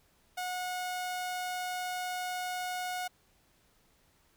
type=tone; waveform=sawtooth; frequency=728 Hz; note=F#5; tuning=28 cents flat; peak=-30 dBFS; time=0.37-3.08 s; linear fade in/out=10 ms; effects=pink hiss -68 dBFS RMS until 4.36 s